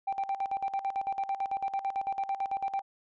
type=tone with tremolo; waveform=sine; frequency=784 Hz; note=G5; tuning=in tune; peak=-25 dBFS; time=0.07-2.82 s; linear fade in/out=10 ms; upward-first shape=square; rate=9 Hz; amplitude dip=80%; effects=tanh soft clip ceiling -26 dBFS + resampled to 16000 Hz